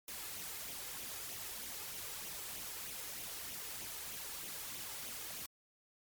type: noise with flanger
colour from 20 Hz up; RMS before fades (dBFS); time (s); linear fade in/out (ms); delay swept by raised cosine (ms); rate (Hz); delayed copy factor
white; -45; 0.08-5.46; 2; 0.31 to 2.41; 3.2; +0.5
effects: MP3 96 kbps